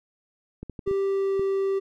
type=clicks; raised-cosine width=3 ms; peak=-23 dBFS; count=6; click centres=0.63 / 0.697 / 0.792 / 0.876 / 0.912 / 1.395 s
type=tone with pitch glide; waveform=triangle; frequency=392 to 389.7 Hz; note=G4 to G4; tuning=0 to -10 cents; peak=-20 dBFS; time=0.86-1.8 s; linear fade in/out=20 ms; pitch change=-10 cents; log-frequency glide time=1.03-1.39 s
effects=none